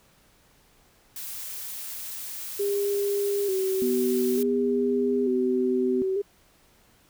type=noise; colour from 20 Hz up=blue; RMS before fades=-36 dBFS; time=1.16-4.43 s; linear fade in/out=2 ms
type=tone with vibrato; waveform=sine; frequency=392 Hz; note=G4; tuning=in tune; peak=-23 dBFS; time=2.59-6.22 s; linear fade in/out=10 ms; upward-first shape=square; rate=0.56 Hz; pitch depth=52 cents each way
type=tone with pitch glide; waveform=sine; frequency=246.9 to 252.5 Hz; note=B3 to B3; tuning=0 to +39 cents; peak=-25 dBFS; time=3.82-6.02 s; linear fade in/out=0 ms; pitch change=+39 cents; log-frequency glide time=4.75-5.38 s
effects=pink hiss -60 dBFS RMS until 7.09 s